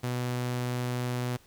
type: tone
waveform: sawtooth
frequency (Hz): 123.7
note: B2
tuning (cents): +3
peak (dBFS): -25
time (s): 0.03-1.37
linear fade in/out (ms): 10
effects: pink hiss -59 dBFS RMS until 1.46 s